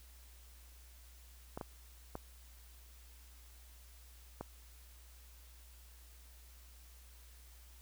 clicks, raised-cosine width 1 ms, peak -27 dBFS, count 4, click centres 1.575 / 1.612 / 2.154 / 4.41 s, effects added 60 Hz sine -56 dBFS peak until 7.81 s + white hiss -63 dBFS RMS until 7.81 s

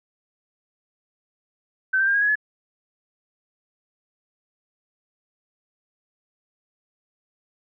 sine tone with pitch steps, 1535 / 1568.2 / 1602 / 1636.6 / 1672 / 1708.1 Hz, G6 / G6 / G6 / G#6 / G#6 / G#6, -37 / 0 / +37 / -26 / +11 / +48 cents, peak -17 dBFS, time 1.93-2.356 s, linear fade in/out 10 ms, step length 71 ms, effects none

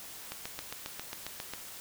click train, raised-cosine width 0.2 ms, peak -20 dBFS, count 10, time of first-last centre 0.32-1.536 s, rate 7.4 Hz, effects white hiss -46 dBFS RMS until 1.8 s

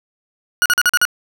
40% pulse tone bursts, 1452 Hz, F#6, 33 cents flat, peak -10 dBFS, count 6, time 0.62-1.052 s, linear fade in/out 0 ms, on 37 ms, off 42 ms, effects 7-bit

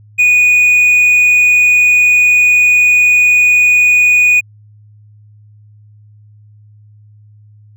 triangle tone, 2468 Hz, D#7, 15 cents flat, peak -4 dBFS, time 0.18-4.41 s, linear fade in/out 20 ms, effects added 105 Hz sine -39 dBFS peak until 7.76 s

